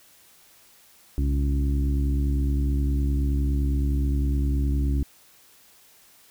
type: harmonic tone with a mistuned harmonic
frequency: 69.7 Hz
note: C#2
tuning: 10 cents sharp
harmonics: 1 / 2 / 3 / 4 / 5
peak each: -21 / -30 / -37 / -31 / -40 dBFS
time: 1.18-5.03 s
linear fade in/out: 0 ms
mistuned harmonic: 1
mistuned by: -95 cents
effects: white hiss -55 dBFS RMS until 6.3 s